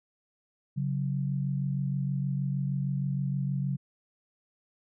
sine tone pair together, 138.59 / 185 Hz, C#3 / F#3, 0 / 0 cents, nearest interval perfect fourth, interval 500 cents, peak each -28 / -33 dBFS, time 0.76-3.77 s, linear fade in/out 20 ms, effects none

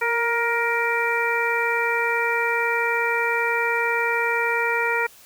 harmonic tone with a mistuned harmonic, 469.6 Hz, A#4, 13 cents sharp, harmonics 1 / 2 / 3 / 4 / 5, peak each -26 / -26 / -26 / -26 / -26 dBFS, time 0.01-5.07 s, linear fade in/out 10 ms, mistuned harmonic 1, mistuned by -18 cents, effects white hiss -49 dBFS RMS until 5.25 s

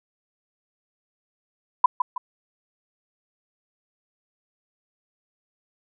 sine tone with echo, 997 Hz, B5, 16 cents sharp, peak -9 dBFS, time 1.84-1.86 s, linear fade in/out 5 ms, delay 160 ms, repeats 2, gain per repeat -8 dB, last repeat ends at 2.18 s, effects none

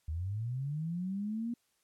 sine linear sweep, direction up, 74 to 240 Hz, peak -33 dBFS, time 0.08-1.54 s, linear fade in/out 5 ms, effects white hiss -75 dBFS RMS until 1.83 s + low-pass 12000 Hz 12 dB/octave

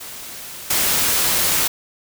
white noise with level steps, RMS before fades -34 / -18 dBFS, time 0-1.68 s, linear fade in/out 10 ms, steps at 0.7 s, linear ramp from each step 5 ms, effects none

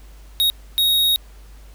square tone bursts at uneven times, 3761 Hz, A#7, 15 cents sharp, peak -15 dBFS, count 2, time 0.4-0.5 / 0.78-1.16 s, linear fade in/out 0 ms, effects added 50 Hz sine -40 dBFS peak until 1.74 s + pink hiss -52 dBFS RMS until 1.74 s

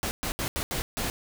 pink noise bursts at uneven times, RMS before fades -30 dBFS, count 6, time 0.03-0.11 / 0.23-0.32 / 0.39-0.48 / 0.56-0.63 / 0.71-0.82 / 0.97-1.1 s, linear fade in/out 0 ms, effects none

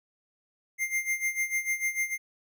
square tone with tremolo, 2100 Hz, C7, 6 cents sharp, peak -25 dBFS, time 0.78-2.18 s, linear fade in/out 50 ms, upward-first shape sine, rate 6.7 Hz, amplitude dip 80%, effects none

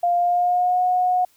sine tone with pitch glide, 700 to 728 Hz, F5 to F#5, +4 to -28 cents, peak -16 dBFS, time 0.03-1.25 s, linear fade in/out 5 ms, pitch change +68 cents, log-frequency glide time 0.16-0.82 s, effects white hiss -59 dBFS RMS until 1.36 s

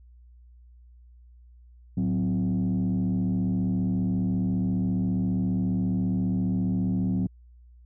sine tone with frequency modulation, 183.8 Hz, F#3, 11 cents flat, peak -21 dBFS, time 1.97-7.27 s, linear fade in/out 5 ms, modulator 74.7 Hz, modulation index 0.97, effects tanh soft clip ceiling -20 dBFS + added 60 Hz sine -49 dBFS peak until 7.85 s

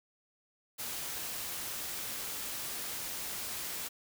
white noise, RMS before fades -39 dBFS, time 0.78-3.89 s, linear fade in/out 20 ms, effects none

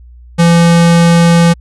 square tone, 169.6 Hz, E3, 50 cents sharp, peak -5 dBFS, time 0.38-1.54 s, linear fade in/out 20 ms, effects added 60 Hz sine -33 dBFS peak until 1.6 s + resampled to 24000 Hz

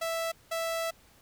sawtooth tone pair in turn, 659.3 / 659.3 Hz, E5 / E5, 0 / 0 cents, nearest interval unison, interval 0 cents, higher neither, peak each -26 dBFS, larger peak neither, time 0.01-0.32 / 0.51-0.91 s, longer second, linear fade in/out 10 ms, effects pink hiss -60 dBFS RMS until 1.21 s

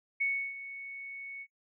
sine tone with ADSR envelope, 2217 Hz, C#7, in tune, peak -26 dBFS, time 0.2-1.47 s, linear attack 14 ms, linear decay 320 ms, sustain -14 dB, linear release 56 ms, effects noise-tail reverb RT60 0.1 s tail -24 dB re dry

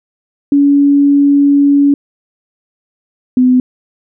sine tone pair in turn, 283.5 / 252.8 Hz, C#4 / B3, +39 / +41 cents, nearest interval major second, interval 198 cents, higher first, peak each -5 dBFS, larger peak neither, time 0.52-1.94 / 3.37-3.6 s, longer first, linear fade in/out 2 ms, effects none

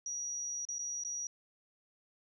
sine tone with dropouts, 5780 Hz, F#8, 41 cents flat, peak -36 dBFS, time 0.06-1.27 s, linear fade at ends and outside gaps 2 ms, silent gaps 0.652-0.687 / 0.784-0.791 / 1.037-1.048 s, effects none

